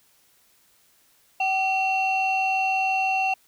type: tone pair together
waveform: sine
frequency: 764 / 2723 Hz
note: G5 / F7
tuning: -45 / -44 cents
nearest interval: octave + minor seventh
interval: 2201 cents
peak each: -21 / -23 dBFS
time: 1.4-3.34 s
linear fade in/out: 5 ms
effects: tanh soft clip ceiling -16 dBFS + white hiss -61 dBFS RMS until 3.47 s